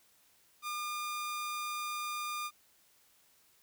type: tone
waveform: sawtooth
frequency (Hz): 1208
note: D6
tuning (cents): +48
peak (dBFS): -32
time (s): 0.62-2.51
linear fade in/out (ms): 50
effects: white hiss -67 dBFS RMS until 3.62 s